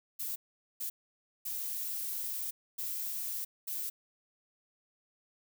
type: noise bursts at uneven times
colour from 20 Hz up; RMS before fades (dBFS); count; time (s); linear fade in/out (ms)
violet; -37; 5; 0.19-0.36 / 0.8-0.9 / 1.45-2.51 / 2.78-3.45 / 3.67-3.9; 10
effects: none